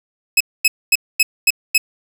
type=tone bursts; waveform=sawtooth; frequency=2570 Hz; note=E7; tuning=45 cents flat; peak=-6 dBFS; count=6; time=0.37-1.78 s; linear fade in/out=5 ms; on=35 ms; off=240 ms; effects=none